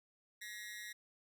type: tone with amplitude modulation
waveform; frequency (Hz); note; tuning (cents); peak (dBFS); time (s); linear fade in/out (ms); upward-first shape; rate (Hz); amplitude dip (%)
sawtooth; 1900; A#6; +33; -38; 0.41-0.93; 10; sine; 211; 95
effects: none